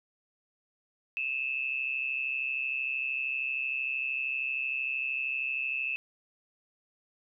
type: tone with amplitude modulation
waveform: sine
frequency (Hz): 2609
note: E7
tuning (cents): -18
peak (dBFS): -26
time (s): 1.17-5.96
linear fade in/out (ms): 0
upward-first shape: sine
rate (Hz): 133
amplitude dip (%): 75
effects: none